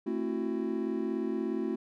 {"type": "chord", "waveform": "triangle", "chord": "F# half-diminished seventh", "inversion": "first", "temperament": "just", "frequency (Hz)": [222, 266.4, 333, 370], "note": ["A3", "C4", "E4", "F#4"], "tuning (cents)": [16, 31, 18, 0], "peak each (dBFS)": [-33, -34, -33, -33], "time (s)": [0.06, 1.76], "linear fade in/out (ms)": 10, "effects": []}